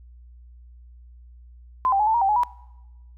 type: tone with pitch steps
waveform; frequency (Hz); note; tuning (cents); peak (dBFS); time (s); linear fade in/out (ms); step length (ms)
sine; 1022 / 786 / 846 / 884 / 945 / 779 / 844 / 972; C6 / G5 / G#5 / A5 / A#5 / G5 / G#5 / B5; -41 / +4 / +32 / +8 / +23 / -11 / +28 / -28; -17; 1.85-2.434; 0; 73
effects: noise-tail reverb RT60 1.0 s tail -23 dB re dry + added 60 Hz sine -44 dBFS peak until 3.17 s